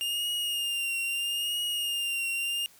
45% pulse tone with vibrato, 2817 Hz, F7, 14 cents sharp, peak -28 dBFS, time 0.01-2.66 s, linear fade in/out 0 ms, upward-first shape triangle, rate 0.77 Hz, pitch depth 46 cents each way, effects white hiss -57 dBFS RMS until 2.79 s

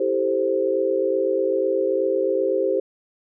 sine chord, A minor seventh, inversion second, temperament equal, 329.6 / 392 / 440 / 523.3 Hz, E4 / G4 / A4 / C5, 0 / 0 / 0 / 0 cents, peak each -28 / -22 / -28 / -22 dBFS, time 0-2.8 s, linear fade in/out 5 ms, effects none

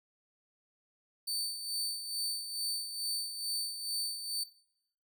sawtooth tone with tremolo, 4554 Hz, C#8, 46 cents sharp, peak -29 dBFS, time 1.27-4.44 s, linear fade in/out 10 ms, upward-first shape sine, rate 2.3 Hz, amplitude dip 60%, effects noise-tail reverb RT60 0.7 s tail -17 dB re dry

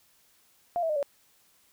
sine tone with pitch steps, 698.5 / 651.7 / 608.1 / 567.4 Hz, F5 / E5 / D#5 / C#5, 0 / -20 / -40 / +40 cents, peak -25 dBFS, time 0.76-1.028 s, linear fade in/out 0 ms, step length 67 ms, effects white hiss -64 dBFS RMS until 1.72 s

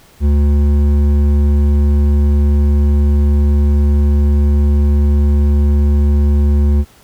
triangle tone with hard clipping, 72.4 Hz, D2, 24 cents flat, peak -10 dBFS, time 0.2-6.85 s, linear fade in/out 50 ms, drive 13 dB, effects pink hiss -46 dBFS RMS until 7.03 s

